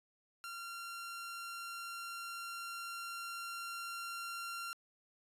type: tone with level ramp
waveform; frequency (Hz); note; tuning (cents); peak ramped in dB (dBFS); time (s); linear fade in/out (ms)
sawtooth; 1378; F6; -24; -40 to -37; 0.44-4.73; 0
effects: resampled to 32000 Hz + 13-bit